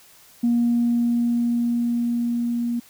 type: tone with level ramp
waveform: sine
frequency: 237.3 Hz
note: A#3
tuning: 31 cents sharp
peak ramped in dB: -15 to -21 dBFS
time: 0.43-2.8 s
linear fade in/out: 10 ms
effects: tanh soft clip ceiling -12 dBFS + white hiss -51 dBFS RMS until 2.89 s